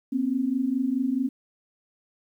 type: tone pair together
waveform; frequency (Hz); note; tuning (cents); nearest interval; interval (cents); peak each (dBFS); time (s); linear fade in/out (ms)
sine; 242.9 / 267.6; B3 / C4; -29 / +39; major second; 168; -27 / -24; 0.12-1.29; 10
effects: 10-bit